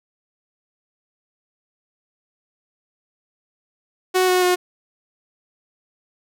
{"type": "tone with pitch steps", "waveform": "sawtooth", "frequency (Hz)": [370, 365.3, 360.7], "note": ["F#4", "F#4", "F#4"], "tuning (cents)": [0, -22, -44], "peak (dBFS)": -11, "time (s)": [4.14, 4.56], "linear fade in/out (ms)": 20, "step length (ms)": 140, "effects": []}